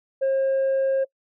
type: tone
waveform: sine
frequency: 537 Hz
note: C5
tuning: 45 cents sharp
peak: -16 dBFS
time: 0.21-1.05 s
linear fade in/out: 20 ms
effects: noise-tail reverb RT60 0.1 s tail -25 dB re dry + tanh soft clip ceiling -18 dBFS